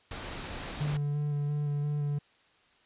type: noise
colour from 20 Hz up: pink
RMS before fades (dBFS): -39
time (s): 0.11-0.97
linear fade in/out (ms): 2
type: tone with vibrato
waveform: triangle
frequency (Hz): 146.2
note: D3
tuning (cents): -7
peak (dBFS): -26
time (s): 0.8-2.19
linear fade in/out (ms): 10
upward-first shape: square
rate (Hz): 2.9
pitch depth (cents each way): 14
effects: white hiss -64 dBFS RMS until 2.85 s + resampled to 8000 Hz